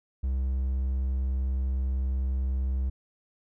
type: tone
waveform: triangle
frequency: 65.41 Hz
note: C2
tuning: in tune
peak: -23 dBFS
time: 0.23-2.9 s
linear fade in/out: 10 ms
effects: none

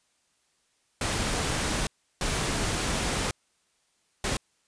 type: noise bursts at uneven times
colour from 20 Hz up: pink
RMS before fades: -28 dBFS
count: 3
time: 1.01-1.87 / 2.21-3.31 / 4.24-4.37 s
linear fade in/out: 2 ms
effects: white hiss -70 dBFS RMS until 4.67 s + resampled to 22050 Hz

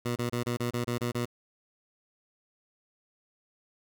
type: tone bursts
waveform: 15% pulse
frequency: 120.5 Hz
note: B2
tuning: 42 cents flat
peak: -22 dBFS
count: 9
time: 0.05-1.256 s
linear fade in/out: 10 ms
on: 110 ms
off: 27 ms
effects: none

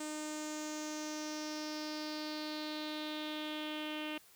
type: tone with low-pass filter sweep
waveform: sawtooth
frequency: 305.3 Hz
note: D#4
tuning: 33 cents flat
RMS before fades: -41 dBFS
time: 0-4.18 s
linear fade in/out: 5 ms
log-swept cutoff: 8000 to 2900 Hz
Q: 4.7
effects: white hiss -62 dBFS RMS until 4.35 s

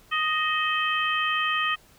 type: harmonic tone with a mistuned harmonic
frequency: 622.3 Hz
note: D#5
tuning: in tune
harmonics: 2 / 3 / 4 / 5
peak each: -26 / -28 / -29 / -30 dBFS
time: 0.11-1.76 s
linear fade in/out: 20 ms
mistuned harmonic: 4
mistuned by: +54 cents
effects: pink hiss -56 dBFS RMS until 1.98 s

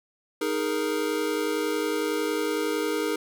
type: chord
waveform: square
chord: D# suspended fourth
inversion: none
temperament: equal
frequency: 311.1 / 415.3 / 466.2 Hz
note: D#4 / G#4 / A#4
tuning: 0 / 0 / 0 cents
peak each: -30 dBFS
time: 0.41-3.16 s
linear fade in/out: 5 ms
effects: none

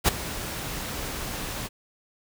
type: noise with ADSR envelope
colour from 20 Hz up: pink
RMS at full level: -17 dBFS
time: 0.04-1.69 s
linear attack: 39 ms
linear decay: 15 ms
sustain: -16 dB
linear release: 35 ms
effects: none

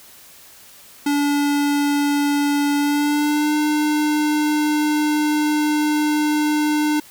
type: tone with pitch glide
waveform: square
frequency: 287.9 to 301 Hz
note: D4 to D4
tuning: -34 to +43 cents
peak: -17 dBFS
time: 1.06-7 s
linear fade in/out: 5 ms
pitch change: +77 cents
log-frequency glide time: 2.77-3.56 s
effects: white hiss -45 dBFS RMS until 7.1 s

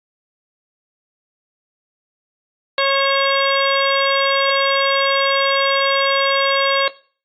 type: harmonic tone with a mistuned harmonic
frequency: 548 Hz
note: C#5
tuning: 20 cents flat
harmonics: 1 / 2 / 3 / 4 / 5 / 6 / 7 / 8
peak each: -18 / -21 / -23 / -24 / -25 / -26 / -26 / -27 dBFS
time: 2.78-6.88 s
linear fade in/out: 2 ms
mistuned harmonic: 7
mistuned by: -30 cents
effects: noise-tail reverb RT60 0.4 s tail -18 dB re dry + AAC 64 kbps

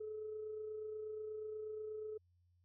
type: tone with amplitude modulation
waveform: sine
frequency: 430 Hz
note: A4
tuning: 40 cents flat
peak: -40 dBFS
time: 0-2.18 s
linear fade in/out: 10 ms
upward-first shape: sine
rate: 28.3 Hz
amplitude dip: 35%
effects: tanh soft clip ceiling -36 dBFS + added 88 Hz sine -70 dBFS peak until 2.64 s

